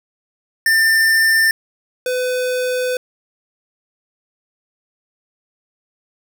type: tone pair in turn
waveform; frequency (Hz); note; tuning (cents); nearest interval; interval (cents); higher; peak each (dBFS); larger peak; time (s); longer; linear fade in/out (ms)
square; 1793 / 503.1; A6 / B4; +32 / +32; octave + minor seventh; 2200; first; -12 / -18; first; 0.66-1.51 / 2.06-2.97; second; 2
effects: none